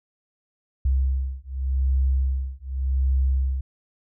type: beating tone pair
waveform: sine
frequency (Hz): 65.7 / 66.56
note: C2 / C2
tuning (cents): +8 / +30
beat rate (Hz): 0.86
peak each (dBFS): -23 / -23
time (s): 0.85-3.61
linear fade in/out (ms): 5
effects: none